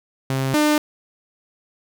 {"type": "tone pair in turn", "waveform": "sawtooth", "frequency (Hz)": [133.5, 300.7], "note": ["C3", "D4"], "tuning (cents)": [35, 41], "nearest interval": "octave + major second", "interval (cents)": 1406, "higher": "second", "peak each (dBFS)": [-16, -11], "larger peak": "second", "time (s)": [[0.3, 0.54], [0.54, 0.78]], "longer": "neither", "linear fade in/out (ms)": 2, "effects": []}